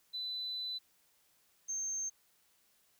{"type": "tone pair in turn", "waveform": "sine", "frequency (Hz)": [4000, 6350], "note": ["B7", "G8"], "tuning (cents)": [21, 21], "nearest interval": "minor sixth", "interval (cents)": 800, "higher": "second", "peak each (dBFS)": [-36, -34], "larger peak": "second", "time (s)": [[0.13, 0.79], [1.68, 2.1]], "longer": "first", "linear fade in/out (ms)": 20, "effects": ["tanh soft clip ceiling -30 dBFS", "white hiss -71 dBFS RMS until 2.99 s"]}